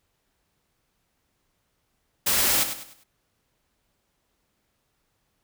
white noise with echo, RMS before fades -22 dBFS, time 2.26-2.64 s, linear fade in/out 10 ms, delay 100 ms, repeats 4, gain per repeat -9 dB, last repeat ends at 3.04 s, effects pink hiss -73 dBFS RMS until 5.43 s

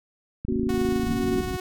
click train, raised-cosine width 5 ms, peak -19 dBFS, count 19, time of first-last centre 0.45-1.107 s, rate 27.4 Hz
sine chord, F# major, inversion first, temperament equal, 233.1 / 277.2 / 370 Hz, A#3 / C#4 / F#4, 0 / 0 / 0 cents, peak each -26 / -29 / -28 dBFS, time 0.48-1.41 s, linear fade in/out 5 ms
sawtooth tone with tremolo, 368.1 Hz, F#4, 9 cents flat, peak -25 dBFS, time 0.69-1.6 s, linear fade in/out 2 ms, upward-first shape sine, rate 19 Hz, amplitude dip 25%
white low-pass noise, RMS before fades -31 dBFS, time 1.05-1.57 s, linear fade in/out 2 ms, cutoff 300 Hz, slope 48 dB/octave
effects none

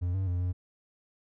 triangle tone with pitch steps, 88.7 / 95.4 / 88.8 / 89.9 Hz, F2 / G2 / F2 / F#2, +27 / -47 / +29 / -49 cents, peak -25 dBFS, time 0.01-0.53 s, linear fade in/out 20 ms, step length 130 ms, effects none

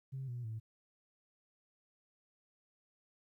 sine tone with pitch steps, 133.4 / 121.62 / 110.89 Hz, C3 / B2 / A2, +34 / -26 / +14 cents, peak -38 dBFS, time 0.12-0.6 s, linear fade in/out 20 ms, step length 160 ms, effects tanh soft clip ceiling -35 dBFS + 13-bit

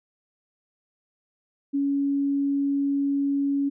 sine tone, 280 Hz, C#4, 18 cents sharp, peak -21 dBFS, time 1.73-3.7 s, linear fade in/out 20 ms, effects none

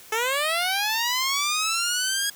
10% pulse linear sweep, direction up, 428 to 1655 Hz, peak -14 dBFS, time 0.12-2.3 s, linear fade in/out 5 ms, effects white hiss -47 dBFS RMS until 2.35 s

